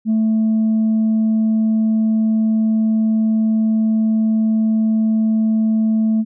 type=tone; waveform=sine; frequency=220 Hz; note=A3; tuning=in tune; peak=-11 dBFS; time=0.05-6.25 s; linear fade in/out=50 ms; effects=tanh soft clip ceiling -11 dBFS